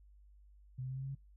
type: tone with pitch steps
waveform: sine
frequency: 127.9 / 129.69 / 131.5 / 133.33 / 135.19 / 137.08 Hz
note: C3 / C3 / C3 / C3 / C#3 / C#3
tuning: -39 / -15 / +9 / +33 / -43 / -19 cents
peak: -38 dBFS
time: 0.78-1.152 s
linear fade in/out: 10 ms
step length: 62 ms
effects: noise-tail reverb RT60 0.2 s tail -24 dB re dry + added 50 Hz sine -58 dBFS peak until 1.36 s